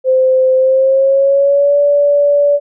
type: tone with pitch glide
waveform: sine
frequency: 519 to 575.9 Hz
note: C5 to D5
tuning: -14 to -34 cents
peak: -7 dBFS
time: 0.04-2.6 s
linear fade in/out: 50 ms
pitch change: +180 cents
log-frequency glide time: 0.56-1.79 s
effects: none